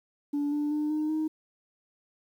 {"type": "tone with pitch steps", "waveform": "sine", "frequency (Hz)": [289.2, 294.8, 300.4, 306.2, 312.1], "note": ["D4", "D4", "D4", "D#4", "D#4"], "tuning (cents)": [-27, 7, 39, -28, 5], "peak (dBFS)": -24, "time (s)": [0.33, 1.28], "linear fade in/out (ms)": 10, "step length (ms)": 190, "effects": ["tanh soft clip ceiling -24 dBFS", "10-bit"]}